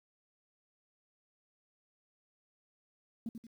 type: tone with echo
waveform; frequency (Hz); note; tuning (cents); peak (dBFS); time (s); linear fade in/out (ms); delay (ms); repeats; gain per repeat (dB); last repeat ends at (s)
sine; 228.9; A#3; -31; -34; 3.26-3.29; 2; 89; 2; -7; 3.468
effects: tanh soft clip ceiling -31 dBFS + 11-bit